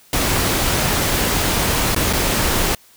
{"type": "noise with dropouts", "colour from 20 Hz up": "pink", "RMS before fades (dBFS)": -18, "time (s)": [0.13, 2.75], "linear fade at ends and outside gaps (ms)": 2, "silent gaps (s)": [[1.948, 1.962], [2.129, 2.133]], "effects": ["white hiss -50 dBFS RMS until 2.96 s"]}